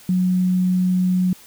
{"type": "tone", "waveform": "sine", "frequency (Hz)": 183, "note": "F#3", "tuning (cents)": -19, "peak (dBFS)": -15, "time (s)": [0.09, 1.33], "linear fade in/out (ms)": 2, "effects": ["white hiss -46 dBFS RMS until 1.46 s"]}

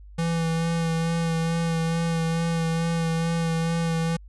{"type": "tone with vibrato", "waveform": "square", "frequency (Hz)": 165.4, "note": "E3", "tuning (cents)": 6, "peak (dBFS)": -23, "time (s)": [0.18, 4.17], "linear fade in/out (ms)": 10, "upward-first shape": "sine", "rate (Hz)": 2.3, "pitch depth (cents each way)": 19, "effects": ["added 50 Hz sine -42 dBFS peak until 4.28 s", "resampled to 24000 Hz"]}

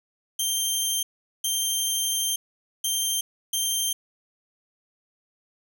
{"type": "tone bursts at uneven times", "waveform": "15% pulse", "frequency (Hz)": 3156, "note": "G7", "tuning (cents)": 11, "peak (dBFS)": -16, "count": 4, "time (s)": [[0.39, 1.03], [1.44, 2.36], [2.84, 3.21], [3.53, 3.93]], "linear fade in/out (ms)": 5, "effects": []}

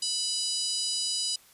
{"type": "harmonic tone", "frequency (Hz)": 987.8, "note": "B5", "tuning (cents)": 0, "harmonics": [3, 4, 5, 6, 7, 8, 9, 10], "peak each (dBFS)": [-38, -36, -30, -41, -38, -39, -38, -40], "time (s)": [0.02, 1.36], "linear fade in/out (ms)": 5, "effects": ["white hiss -57 dBFS RMS until 1.53 s", "resampled to 32000 Hz"]}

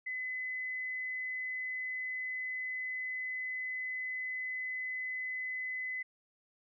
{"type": "tone", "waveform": "sine", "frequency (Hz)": 2020, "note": "B6", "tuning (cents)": 39, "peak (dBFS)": -35, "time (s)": [0.06, 6.03], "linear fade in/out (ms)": 10, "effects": []}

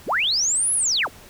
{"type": "linear two-way sweep", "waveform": "sine", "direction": "up then down", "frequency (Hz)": [52, 10870, 52], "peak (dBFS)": -18, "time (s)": [0.06, 1.09], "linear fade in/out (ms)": 50, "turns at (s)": 0.74, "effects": ["pink hiss -46 dBFS RMS until 1.29 s"]}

